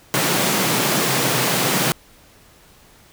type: high-pass noise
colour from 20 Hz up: pink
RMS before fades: -19 dBFS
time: 0.14-1.92 s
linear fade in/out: 0 ms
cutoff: 120 Hz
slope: 96 dB/octave
effects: pink hiss -50 dBFS RMS until 3.12 s